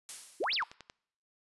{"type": "noise with exponential decay", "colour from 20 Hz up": "blue", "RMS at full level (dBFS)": -38, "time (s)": [0.09, 0.74], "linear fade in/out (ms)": 0, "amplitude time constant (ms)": 140}
{"type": "exponential two-way sweep", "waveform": "sine", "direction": "up then down", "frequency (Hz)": [295.1, 5480, 781], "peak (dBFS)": -29, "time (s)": [0.4, 0.64], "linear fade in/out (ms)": 10, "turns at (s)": 0.54}
{"type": "click train", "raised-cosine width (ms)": 0.2, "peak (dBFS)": -29, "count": 6, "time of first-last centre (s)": [0.44, 0.899], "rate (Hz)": 10.9}
{"effects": ["noise-tail reverb RT60 0.7 s tail -26 dB re dry", "resampled to 24000 Hz"]}